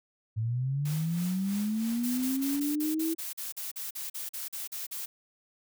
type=linear sweep; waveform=sine; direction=up; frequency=107.1 to 330 Hz; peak=-27 dBFS; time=0.36-3.15 s; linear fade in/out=20 ms
type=noise with tremolo; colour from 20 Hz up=white; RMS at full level=-42 dBFS; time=0.85-2.6 s; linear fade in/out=5 ms; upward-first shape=sine; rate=3.1 Hz; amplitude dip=60%
type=noise bursts; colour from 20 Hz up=blue; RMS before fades=-37 dBFS; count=16; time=2.03-5.06 s; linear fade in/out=10 ms; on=150 ms; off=42 ms
effects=none